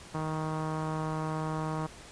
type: tone with low-pass filter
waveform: sawtooth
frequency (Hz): 156.8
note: D#3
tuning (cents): +14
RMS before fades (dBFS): -33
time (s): 0.14-1.87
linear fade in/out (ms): 10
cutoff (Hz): 1100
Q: 2.8
effects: pink hiss -49 dBFS RMS until 2.11 s + resampled to 22050 Hz